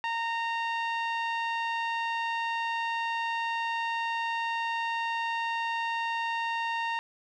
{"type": "tone with low-pass filter", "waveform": "sawtooth", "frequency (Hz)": 922, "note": "A#5", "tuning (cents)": -19, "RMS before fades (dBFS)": -31, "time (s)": [0.04, 6.99], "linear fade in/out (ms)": 0, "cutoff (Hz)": 2800, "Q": 1.4, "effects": []}